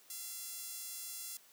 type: tone with high-pass filter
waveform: sawtooth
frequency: 682 Hz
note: F5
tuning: 41 cents flat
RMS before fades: -45 dBFS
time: 0.1-1.37 s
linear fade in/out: 2 ms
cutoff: 7400 Hz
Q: 0.84
effects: white hiss -63 dBFS RMS until 1.52 s + high-pass 200 Hz 12 dB/octave